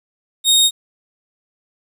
sawtooth tone, 3725 Hz, A#7, 2 cents flat, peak -7 dBFS, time 0.44-0.71 s, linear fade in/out 50 ms, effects resampled to 32000 Hz + 8-bit

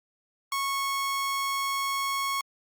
sawtooth tone, 1100 Hz, C#6, 14 cents flat, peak -23 dBFS, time 0.52-2.41 s, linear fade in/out 2 ms, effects Opus 48 kbps

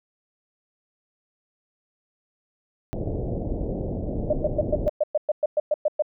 pink low-pass noise, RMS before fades -28 dBFS, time 2.93-4.88 s, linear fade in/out 0 ms, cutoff 650 Hz, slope 48 dB/octave
sine tone bursts, 603 Hz, D5, 46 cents sharp, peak -17 dBFS, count 13, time 4.3-6.023 s, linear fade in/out 5 ms, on 31 ms, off 110 ms
effects none

